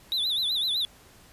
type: tone with vibrato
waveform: triangle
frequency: 3729 Hz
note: A#7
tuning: in tune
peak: -23 dBFS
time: 0.12-0.85 s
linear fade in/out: 0 ms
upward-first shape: sine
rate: 7.9 Hz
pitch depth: 150 cents each way
effects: pink hiss -54 dBFS RMS until 1.32 s + resampled to 32000 Hz

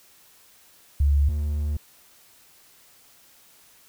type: tone pair in turn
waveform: sine / triangle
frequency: 71.2 / 74.25 Hz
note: C#2 / D2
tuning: +47 / +20 cents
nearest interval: minor second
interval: 73 cents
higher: second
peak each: -16 / -21 dBFS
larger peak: first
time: 1-1.29 / 1.29-1.77 s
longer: second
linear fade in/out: 5 ms
effects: white hiss -55 dBFS RMS until 3.88 s

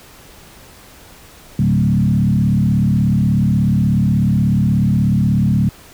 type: tone with frequency modulation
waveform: sine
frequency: 162.1 Hz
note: E3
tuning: 29 cents flat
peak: -11 dBFS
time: 1.59-5.69 s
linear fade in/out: 2 ms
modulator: 36.5 Hz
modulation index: 1.7
effects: pink hiss -42 dBFS RMS until 5.93 s

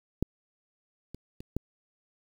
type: clicks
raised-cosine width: 3 ms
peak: -13 / -28 / -29 / -16 dBFS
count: 4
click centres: 0.226 / 1.146 / 1.405 / 1.566 s
effects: 8-bit

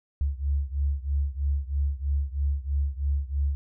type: beating tone pair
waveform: sine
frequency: 69.3 / 72.4 Hz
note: C#2 / D2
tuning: 0 / -24 cents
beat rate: 3.1 Hz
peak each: -26 / -28 dBFS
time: 0.21-3.55 s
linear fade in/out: 0 ms
effects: none

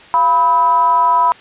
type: tone with frequency modulation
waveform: sine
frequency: 987.8 Hz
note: B5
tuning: in tune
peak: -9 dBFS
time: 0.14-1.32 s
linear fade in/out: 0 ms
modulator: 296 Hz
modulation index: 0.51
effects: white hiss -40 dBFS RMS until 1.4 s + resampled to 8000 Hz

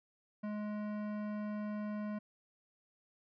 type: tone with hard clipping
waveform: sine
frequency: 210 Hz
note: G#3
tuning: 19 cents sharp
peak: -39 dBFS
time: 0.43-2.19 s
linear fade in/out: 10 ms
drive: 15 dB
effects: resampled to 11025 Hz

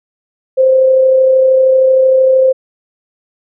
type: tone with amplitude modulation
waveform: sine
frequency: 523.3 Hz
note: C5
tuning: in tune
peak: -4 dBFS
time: 0.57-2.53 s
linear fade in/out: 20 ms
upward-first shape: sine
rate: 33 Hz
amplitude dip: 30%
effects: none

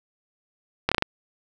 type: slowing click train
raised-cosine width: 0.3 ms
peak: -4 dBFS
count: 5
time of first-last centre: 0.89-1.024 s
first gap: 26 ms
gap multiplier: 1.17
effects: none

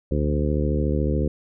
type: harmonic tone with a mistuned harmonic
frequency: 73.9 Hz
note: D2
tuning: 11 cents sharp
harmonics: 1 / 2 / 3 / 4 / 5 / 6 / 7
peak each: -23 / -26 / -28 / -29 / -30 / -31 / -31 dBFS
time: 0.11-1.28 s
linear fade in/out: 5 ms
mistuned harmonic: 1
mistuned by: -56 cents
effects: none

